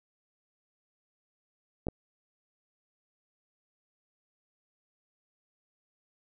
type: clicks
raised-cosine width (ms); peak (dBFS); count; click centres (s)
2; -19; 2; 1.869 / 1.885
effects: none